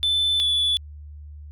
sine tone pair in turn, 3520 / 3448 Hz, A7 / A7, 0 / -36 cents, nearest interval unison, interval 36 cents, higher first, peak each -16 dBFS, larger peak neither, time 0.03-0.4 / 0.4-0.77 s, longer neither, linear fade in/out 0 ms, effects tanh soft clip ceiling -17 dBFS + added 74 Hz sine -37 dBFS peak until 1.51 s

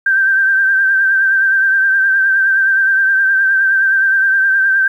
sine tone with vibrato, 1568 Hz, G6, in tune, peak -9 dBFS, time 0.06-4.88 s, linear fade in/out 5 ms, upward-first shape triangle, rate 9.6 Hz, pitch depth 43 cents each way, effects 8-bit

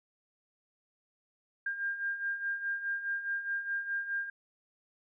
sine beating tone pair, 1600 / 1604.8 Hz, G6 / G6, +35 / +40 cents, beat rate 4.8 Hz, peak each -39 / -33 dBFS, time 1.66-4.3 s, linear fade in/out 5 ms, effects none

